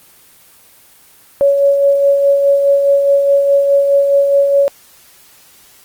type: tone with tremolo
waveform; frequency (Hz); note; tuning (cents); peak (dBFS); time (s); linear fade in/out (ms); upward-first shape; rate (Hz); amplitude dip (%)
sine; 560; C#5; +18; -6; 1.41-4.68; 0; sine; 4.8; 40
effects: white hiss -45 dBFS RMS until 5.84 s + Opus 24 kbps